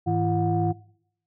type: tone cluster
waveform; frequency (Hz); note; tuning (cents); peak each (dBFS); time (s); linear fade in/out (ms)
sine; 103.6 / 161 / 339.9 / 727; G#2 / E3 / F4 / F#5; -4 / -41 / -47 / -31; -26; 0.06-0.73; 20
effects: noise-tail reverb RT60 0.7 s tail -21 dB re dry + tanh soft clip ceiling -12 dBFS